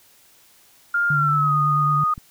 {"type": "tone with pitch glide", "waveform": "sine", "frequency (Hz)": [1405, 1237.3], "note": ["F6", "D#6"], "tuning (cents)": [10, -10], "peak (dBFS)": -17, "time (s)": [0.94, 2.14], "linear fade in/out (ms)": 5, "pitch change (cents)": -220, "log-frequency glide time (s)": [1.12, 1.56]}
{"type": "tone with vibrato", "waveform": "sine", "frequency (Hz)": 146.83, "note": "D3", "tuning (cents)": 0, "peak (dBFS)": -21, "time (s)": [1.1, 2.04], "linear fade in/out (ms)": 5, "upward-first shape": "sine", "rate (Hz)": 9, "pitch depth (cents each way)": 26}
{"type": "click", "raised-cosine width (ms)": 5, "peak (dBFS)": -23, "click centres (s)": 2.179}
{"effects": ["white hiss -54 dBFS RMS until 2.3 s"]}